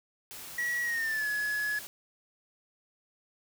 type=noise; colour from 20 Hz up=white; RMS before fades=-44 dBFS; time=0.31-1.87 s; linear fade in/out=0 ms
type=tone with pitch glide; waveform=triangle; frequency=1924 to 1694.4 Hz; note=B6 to G#6; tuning=-46 to +34 cents; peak=-27 dBFS; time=0.58-1.79 s; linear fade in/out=5 ms; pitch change=-220 cents; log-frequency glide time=0.82-1.28 s
effects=none